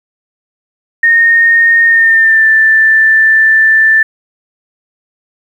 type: tone with pitch glide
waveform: sine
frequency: 1844 to 1768.9 Hz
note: A#6 to A6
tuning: -19 to +9 cents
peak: -4 dBFS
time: 1.03-4.03 s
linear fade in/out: 5 ms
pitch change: -72 cents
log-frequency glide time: 1.85-2.47 s
effects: 7-bit